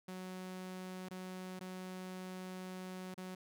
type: tone with dropouts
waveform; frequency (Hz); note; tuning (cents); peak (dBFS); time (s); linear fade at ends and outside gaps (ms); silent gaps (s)
sawtooth; 185; F#3; 0; -40; 0.08-3.35; 5; 1.087-1.109 / 1.593-1.608 / 3.143-3.177
effects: none